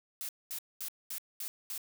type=noise bursts; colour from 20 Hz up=blue; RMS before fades=-39 dBFS; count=6; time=0.21-1.778 s; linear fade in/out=0 ms; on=78 ms; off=220 ms; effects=none